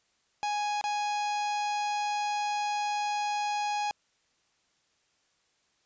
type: tone with dropouts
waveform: 45% pulse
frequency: 830.6 Hz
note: G#5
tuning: in tune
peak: -28 dBFS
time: 0.43-3.91 s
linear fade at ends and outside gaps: 0 ms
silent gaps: 0.812-0.84 s
effects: white hiss -71 dBFS RMS until 5.85 s + resampled to 16000 Hz